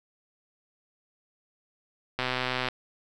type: click train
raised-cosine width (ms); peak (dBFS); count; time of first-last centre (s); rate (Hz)
0.3; -12; 64; 2.19-2.686; 127
effects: none